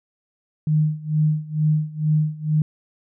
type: tone with tremolo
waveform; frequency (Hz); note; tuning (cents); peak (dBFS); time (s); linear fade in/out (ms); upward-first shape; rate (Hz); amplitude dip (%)
sine; 153.6; D#3; -22; -14; 0.67-2.62; 2; sine; 2.2; 90
effects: none